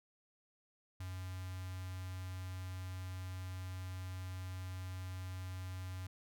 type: tone with notch filter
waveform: square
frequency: 92.5 Hz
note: F#2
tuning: in tune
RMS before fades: -44 dBFS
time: 1-6.07 s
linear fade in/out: 5 ms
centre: 400 Hz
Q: 0.52
effects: none